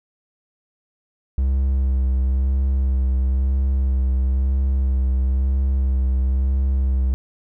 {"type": "tone with vibrato", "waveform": "triangle", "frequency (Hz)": 65.8, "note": "C2", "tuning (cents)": 10, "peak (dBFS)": -14, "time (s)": [1.38, 7.14], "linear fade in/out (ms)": 0, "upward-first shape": "sine", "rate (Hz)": 1, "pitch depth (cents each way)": 28, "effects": []}